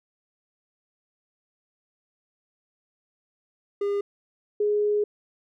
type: tone pair in turn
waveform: triangle / sine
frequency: 404.4 / 416.5 Hz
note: G#4 / G#4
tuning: -46 / +5 cents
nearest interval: minor second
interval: 51 cents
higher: second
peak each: -21 / -20 dBFS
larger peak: second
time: 3.81-4.01 / 4.6-5.04 s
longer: second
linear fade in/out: 5 ms
effects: none